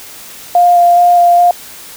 sine tone with vibrato, 701 Hz, F5, 6 cents sharp, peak -4 dBFS, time 0.55-1.51 s, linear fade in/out 2 ms, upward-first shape square, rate 2.4 Hz, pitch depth 9 cents each way, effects white hiss -32 dBFS RMS until 1.96 s

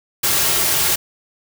white noise with comb filter, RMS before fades -17 dBFS, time 0.23-0.96 s, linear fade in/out 10 ms, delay 4 ms, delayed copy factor -0.55, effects none

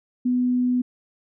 sine tone, 248.7 Hz, B3, 12 cents sharp, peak -18 dBFS, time 0.25-0.82 s, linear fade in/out 10 ms, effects none

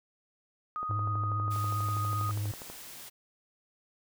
sine tone, 1244.5 Hz, D#6, in tune, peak -32 dBFS, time 0.76-2.31 s, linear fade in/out 0 ms
click train, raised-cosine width 1 ms, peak -29 dBFS, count 24, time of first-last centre 0.83-2.7 s, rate 12.3 Hz
triangle tone with vibrato, 103.8 Hz, G#2, in tune, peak -28 dBFS, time 0.89-2.52 s, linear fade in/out 10 ms, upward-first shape sine, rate 15 Hz, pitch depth 42 cents each way
white noise, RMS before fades -46 dBFS, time 1.5-3.1 s, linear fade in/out 20 ms
effects none

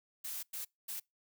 blue noise bursts at uneven times, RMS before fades -41 dBFS, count 3, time 0.24-0.43 / 0.53-0.65 / 0.88-1 s, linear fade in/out 10 ms, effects noise-tail reverb RT60 0.2 s tail -26 dB re dry

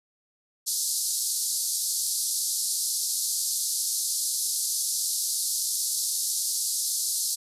white band-pass noise, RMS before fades -28 dBFS, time 0.66-7.36 s, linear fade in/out 20 ms, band 4200 to 12000 Hz, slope 48 dB/octave, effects resampled to 32000 Hz

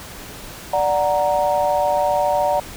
sine chord, D augmented, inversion none, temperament equal, 587.3 / 740 / 932.3 Hz, D5 / F#5 / A#5, 0 / 0 / 0 cents, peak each -19 / -20 / -21 dBFS, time 0.73-2.6 s, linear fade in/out 5 ms, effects pink hiss -36 dBFS RMS until 2.76 s

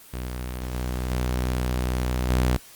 sawtooth tone with level steps, 62.3 Hz, B1, 16 cents sharp, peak -25 / -22 / -19 / -15 dBFS, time 0.13-2.57 s, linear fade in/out 10 ms, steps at 0.73 / 1.1 / 2.29 s, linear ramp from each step 10 ms, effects white hiss -48 dBFS RMS until 2.75 s + Opus 24 kbps

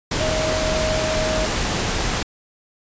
sine tone in noise, 628 Hz, D#5, 16 cents sharp, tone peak -22 dBFS, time 0.2-1.46 s, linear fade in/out 5 ms, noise pink, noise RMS -22 dBFS, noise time 0.11-2.23 s, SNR -3 dB, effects resampled to 16000 Hz

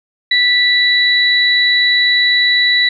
sine tone pair together, 1968 / 3936 Hz, B6 / B7, -7 / -7 cents, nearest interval octave, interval 1200 cents, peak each -12 dBFS, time 0.31-2.89 s, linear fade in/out 5 ms, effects none

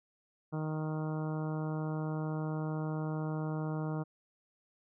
harmonic tone, 155.56 Hz, D#3, in tune, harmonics 1 / 2 / 3 / 4 / 5 / 6 / 7 / 8 / 9, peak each -34 / -40 / -44 / -46 / -48 / -50 / -51 / -52 / -53 dBFS, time 0.52-4.04 s, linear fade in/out 20 ms, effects none

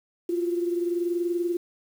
sine tone pair together, 345.5 / 366 Hz, F4 / F#4, -19 / -19 cents, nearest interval minor second, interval 100 cents, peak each -24 / -32 dBFS, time 0.29-1.57 s, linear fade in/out 5 ms, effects 8-bit

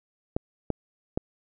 clicks, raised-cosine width 2 ms, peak -12 dBFS, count 3, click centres 0.365 / 0.703 / 1.175 s, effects none

